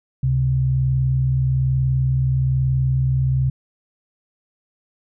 sine tone pair together, 69.3 / 130.44 Hz, C#2 / C3, 0 / -5 cents, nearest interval major seventh, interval 1095 cents, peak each -24 / -16 dBFS, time 0.23-3.5 s, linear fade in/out 5 ms, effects none

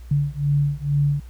sine beating tone pair, 142.8 / 145 Hz, D3 / D3, -48 / -22 cents, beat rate 2.2 Hz, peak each -21 dBFS, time 0.11-1.2 s, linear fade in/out 5 ms, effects added 60 Hz sine -36 dBFS peak until 1.29 s + pink hiss -55 dBFS RMS until 1.29 s

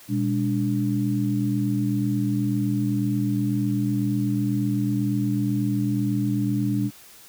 sine tone cluster, 121.7 / 203.7 / 291.8 Hz, B2 / G#3 / D4, -25 / -33 / -11 cents, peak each -25 dBFS, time 0.08-6.91 s, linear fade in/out 50 ms, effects white hiss -48 dBFS RMS until 7.28 s

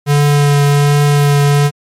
square tone with vibrato, 144.3 Hz, D3, 30 cents flat, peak -8 dBFS, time 0.06-1.71 s, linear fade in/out 50 ms, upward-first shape triangle, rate 1.3 Hz, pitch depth 14 cents each way, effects MP3 64 kbps

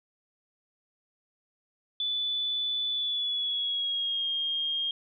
sine tone with pitch glide, 3481 to 3229 Hz, A7 to G#7, -19 to -49 cents, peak -27 dBFS, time 2-4.91 s, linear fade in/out 2 ms, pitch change -130 cents, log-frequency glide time 2.9-4.28 s, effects none

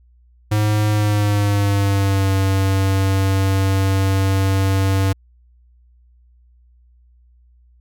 square tone with pitch glide, 105.9 to 96.55 Hz, G#2 to G2, +34 to -26 cents, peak -15 dBFS, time 0.51-5.13 s, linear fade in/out 10 ms, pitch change -160 cents, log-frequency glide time 0.9-2.31 s, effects added 60 Hz sine -49 dBFS peak until 7.8 s

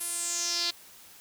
sawtooth tone with band-pass filter sweep, 344.8 Hz, F4, 22 cents flat, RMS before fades -31 dBFS, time 0-0.71 s, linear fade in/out 10 ms, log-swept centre 11000 to 4200 Hz, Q 4.6, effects white hiss -52 dBFS RMS until 1.2 s

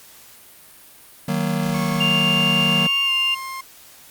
square chord, D# minor, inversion none, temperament just, 155.56 / 186.68 / 233.3 Hz, D#3 / F#3 / A#3, 0 / +16 / +2 cents, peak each -25 / -24 / -26 dBFS, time 1.28-2.87 s, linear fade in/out 5 ms
30% pulse tone with pitch glide, 1098 to 1060.6 Hz, C#6 to C6, -17 to +23 cents, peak -26 dBFS, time 1.74-3.61 s, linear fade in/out 5 ms, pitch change -60 cents, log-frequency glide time 3.04-3.12 s
sine tone, 2794 Hz, F7, in tune, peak -17 dBFS, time 2-3.35 s, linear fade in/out 10 ms
effects white hiss -46 dBFS RMS until 4.1 s + Opus 48 kbps

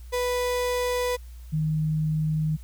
35% pulse / sine tone pair in turn, 493.9 / 155.57 Hz, B4 / D#3, 0 / 0 cents, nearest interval octave + minor sixth, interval 2000 cents, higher first, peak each -22 / -22 dBFS, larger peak neither, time 0.12-1.17 / 1.52-2.57 s, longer neither, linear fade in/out 20 ms, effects added 60 Hz sine -39 dBFS peak until 2.63 s + white hiss -58 dBFS RMS until 2.63 s

